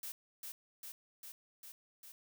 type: noise with echo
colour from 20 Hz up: blue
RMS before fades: -44 dBFS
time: 0.03-0.12 s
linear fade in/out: 2 ms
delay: 400 ms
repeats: 5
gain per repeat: -2 dB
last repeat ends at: 2.12 s
effects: none